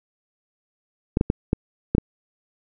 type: clicks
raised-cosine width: 3 ms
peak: -5 dBFS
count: 6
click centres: 1.171 / 1.211 / 1.301 / 1.531 / 1.95 / 1.982 s
effects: none